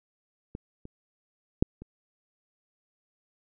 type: clicks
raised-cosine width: 3 ms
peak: -23 / -30 / -7 / -29 dBFS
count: 4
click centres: 0.551 / 0.854 / 1.625 / 1.82 s
effects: none